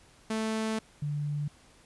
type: tone pair in turn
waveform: sawtooth / sine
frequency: 220 / 146.83 Hz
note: A3 / D3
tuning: 0 / 0 cents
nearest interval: perfect fifth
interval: 700 cents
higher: first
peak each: -25 / -29 dBFS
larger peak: first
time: 0.3-0.79 / 1.02-1.48 s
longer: first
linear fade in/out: 5 ms
effects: pink hiss -59 dBFS RMS until 1.85 s + resampled to 24000 Hz